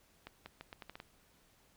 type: accelerating click train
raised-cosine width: 0.3 ms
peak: -30 dBFS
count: 8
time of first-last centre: 0.27-1.001 s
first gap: 190 ms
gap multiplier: 0.79
effects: pink hiss -68 dBFS RMS until 1.76 s